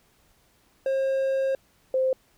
triangle / sine tone pair in turn, 536 / 521.9 Hz, C5 / C5, +42 / -4 cents, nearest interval unison, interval 46 cents, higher first, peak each -20 dBFS, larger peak neither, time 0.86-1.55 / 1.94-2.13 s, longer first, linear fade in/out 2 ms, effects pink hiss -63 dBFS RMS until 2.37 s

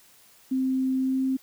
sine tone with pitch glide, 261.6 to 263.7 Hz, C4 to C4, 0 to +14 cents, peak -22 dBFS, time 0.51-1.37 s, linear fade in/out 10 ms, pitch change +14 cents, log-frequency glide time 0.99-1.23 s, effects white hiss -56 dBFS RMS until 1.42 s

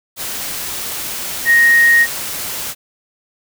sine tone in noise, 1869 Hz, A#6, 4 cents sharp, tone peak -7 dBFS, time 1.45-2.07 s, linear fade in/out 50 ms, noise white, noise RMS -24 dBFS, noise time 0.16-2.75 s, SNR +14 dB, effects none

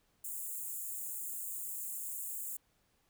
white high-pass noise, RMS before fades -41 dBFS, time 0.24-2.57 s, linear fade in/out 5 ms, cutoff 6900 Hz, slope 96 dB/octave, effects pink hiss -74 dBFS RMS until 3.09 s

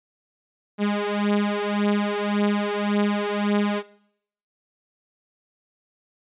sawtooth beating tone pair, 204.9 / 206.7 Hz, G#3 / G#3, -23 / -8 cents, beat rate 1.8 Hz, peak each -20 dBFS, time 0.78-3.83 s, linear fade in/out 50 ms, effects noise-tail reverb RT60 0.7 s tail -20 dB re dry + resampled to 8000 Hz

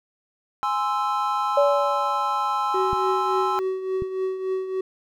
triangle chord, Ab augmented, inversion none, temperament equal with one note detuned, 830.6 / 1041.1 / 1318.5 Hz, Ab5 / C6 / E6, 0 / -9 / 0 cents, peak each -24 dBFS, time 0.63-3.59 s, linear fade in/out 0 ms
sine tone with exponential decay, 571 Hz, D5, 49 cents flat, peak -14 dBFS, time 1.57-2.82 s, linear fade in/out 5 ms, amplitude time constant 270 ms
triangle tone with tremolo, 377.3 Hz, F#4, 34 cents sharp, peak -19 dBFS, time 2.74-4.81 s, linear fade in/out 5 ms, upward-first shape triangle, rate 3.5 Hz, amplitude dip 65%
clicks, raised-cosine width 5 ms, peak -19 dBFS, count 2, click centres 2.931 / 4.022 s
effects none

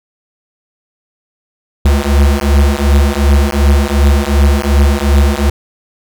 square beating tone pair, 69.3 / 72 Hz, C#2 / D2, 0 / -34 cents, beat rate 2.7 Hz, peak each -11 dBFS, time 1.85-5.5 s, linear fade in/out 5 ms, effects none

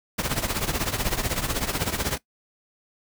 pink noise with tremolo, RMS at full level -23 dBFS, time 0.18-2.18 s, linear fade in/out 10 ms, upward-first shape triangle, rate 16 Hz, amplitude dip 85%, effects noise-tail reverb RT60 0.1 s tail -18 dB re dry

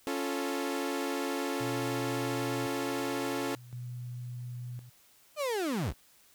sawtooth chord, Db augmented, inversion none, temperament equal, 277.2 / 349.2 / 440 Hz, Db4 / F4 / A4, 0 / 0 / 0 cents, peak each -30 / -33 / -33 dBFS, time 0.07-3.55 s, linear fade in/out 0 ms
sine tone with tremolo, 122.6 Hz, B2, 12 cents flat, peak -37 dBFS, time 1.6-4.9 s, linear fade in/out 10 ms, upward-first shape square, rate 0.47 Hz, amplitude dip 70%
35% pulse linear sweep, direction down, 622.3 to 33.22 Hz, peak -28 dBFS, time 5.36-5.94 s, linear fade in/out 50 ms
effects white hiss -62 dBFS RMS until 6.34 s

